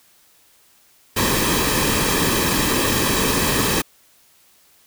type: noise with comb filter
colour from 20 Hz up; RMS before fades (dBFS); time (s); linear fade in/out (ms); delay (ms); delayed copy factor
pink; -19; 1.16-3.82; 10; 1.4; -0.6
effects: white hiss -55 dBFS RMS until 4.86 s